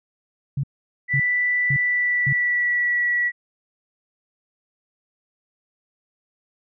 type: tone bursts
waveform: sine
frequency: 138.59 Hz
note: C#3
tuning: in tune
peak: -20 dBFS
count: 4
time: 0.57-2.33 s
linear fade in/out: 5 ms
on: 65 ms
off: 500 ms
type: tone with pitch glide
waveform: sine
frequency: 1975.5 to 1939.3 Hz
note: B6 to B6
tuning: 0 to -32 cents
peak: -18 dBFS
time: 1.08-3.32 s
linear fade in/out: 50 ms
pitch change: -32 cents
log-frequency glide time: 1.76-3.06 s
effects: none